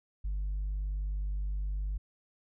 triangle tone with tanh clipping, 49.59 Hz, G1, 21 cents sharp, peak -31 dBFS, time 0.24-1.98 s, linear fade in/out 10 ms, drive 6 dB, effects none

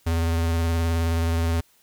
square tone with vibrato, 83 Hz, E2, 12 cents sharp, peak -21 dBFS, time 0.06-1.61 s, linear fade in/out 10 ms, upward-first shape triangle, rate 19 Hz, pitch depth 31 cents each way, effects white hiss -60 dBFS RMS until 1.82 s

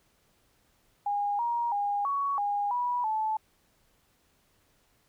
sine tone with pitch steps, 816 / 945 / 814 / 1119 / 816 / 976 / 870 Hz, G#5 / A#5 / G#5 / C#6 / G#5 / B5 / A5, -31 / +23 / -35 / +16 / -31 / -21 / -20 cents, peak -26 dBFS, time 1.06-3.37 s, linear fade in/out 5 ms, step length 330 ms, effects pink hiss -68 dBFS RMS until 5.08 s

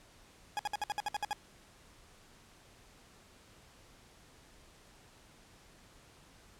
40% pulse tone bursts, 830.6 Hz, G#5, in tune, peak -31 dBFS, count 10, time 0.57-1.33 s, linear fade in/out 0 ms, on 22 ms, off 60 ms, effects pink hiss -60 dBFS RMS until 6.59 s + low-pass 10000 Hz 12 dB/octave

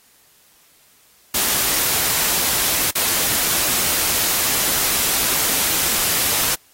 white noise with dropouts, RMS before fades -19 dBFS, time 1.34-6.55 s, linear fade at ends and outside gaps 5 ms, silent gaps 2.908-2.953 s, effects white hiss -54 dBFS RMS until 6.73 s + AAC 48 kbps

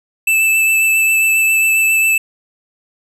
square tone with vibrato, 2637 Hz, E7, in tune, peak -11 dBFS, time 0.27-2.18 s, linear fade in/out 5 ms, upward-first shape triangle, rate 7.4 Hz, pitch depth 15 cents each way, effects none

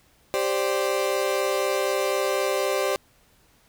35% pulse chord, G suspended fourth, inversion none, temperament equal, 392 / 523.3 / 587.3 Hz, G4 / C5 / D5, 0 / 0 / 0 cents, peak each -25 dBFS, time 0.34-2.96 s, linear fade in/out 0 ms, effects pink hiss -60 dBFS RMS until 3.68 s

